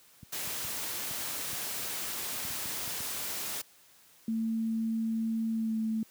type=clicks; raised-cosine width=5 ms; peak=-33 dBFS; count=10; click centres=0.231 / 0.475 / 0.649 / 1.111 / 1.531 / 2.451 / 2.505 / 2.657 / 2.877 / 3.005 s
type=noise; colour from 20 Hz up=white; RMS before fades=-36 dBFS; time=0.32-3.62 s; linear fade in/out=10 ms
type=tone with pitch glide; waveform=sine; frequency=224.4 to 221.1 Hz; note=A3 to A3; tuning=+34 to +9 cents; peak=-28 dBFS; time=4.28-6.03 s; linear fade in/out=2 ms; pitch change=-25 cents; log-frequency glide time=5.54-5.77 s
effects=white hiss -60 dBFS RMS until 6.1 s + high-pass 80 Hz 12 dB/octave